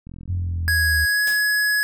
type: click train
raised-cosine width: 5 ms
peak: -26 dBFS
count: 27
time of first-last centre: 0.07-0.676 s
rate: 42.9 Hz
type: exponential sweep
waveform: sine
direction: down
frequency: 91.8 to 73.9 Hz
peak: -21 dBFS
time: 0.28-1.06 s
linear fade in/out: 20 ms
type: tone with pitch glide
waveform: square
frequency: 1661.2 to 1684.4 Hz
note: G#6 to G#6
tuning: 0 to +24 cents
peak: -18 dBFS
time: 0.68-1.83 s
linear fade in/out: 0 ms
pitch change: +24 cents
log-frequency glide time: 1.06-1.26 s
type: noise with exponential decay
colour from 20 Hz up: white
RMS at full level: -30 dBFS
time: 1.27-1.54 s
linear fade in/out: 1 ms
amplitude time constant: 58 ms
effects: none